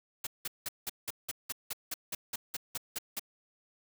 white noise bursts, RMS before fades -36 dBFS, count 15, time 0.24-3.195 s, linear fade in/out 5 ms, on 29 ms, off 180 ms, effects none

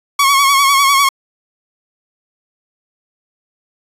sawtooth tone with vibrato, 1108.7 Hz, C#6, in tune, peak -5 dBFS, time 0.19-1.09 s, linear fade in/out 5 ms, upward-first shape sine, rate 10 Hz, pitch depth 51 cents each way, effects resampled to 32000 Hz

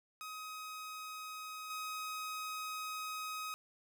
sawtooth tone with level steps, 1262 Hz, D#6, 24 cents sharp, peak -40 / -36 dBFS, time 0.21-3.54 s, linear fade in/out 0 ms, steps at 1.7 s, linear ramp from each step 5 ms, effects none

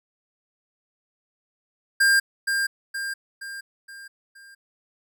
square tone with echo, 1600 Hz, G6, 35 cents sharp, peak -16 dBFS, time 2-2.2 s, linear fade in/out 10 ms, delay 470 ms, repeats 5, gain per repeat -6 dB, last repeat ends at 4.55 s, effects none

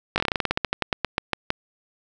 slowing click train, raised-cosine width 0.3 ms, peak -5 dBFS, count 20, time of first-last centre 0.16-1.504 s, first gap 19 ms, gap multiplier 1.13, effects none

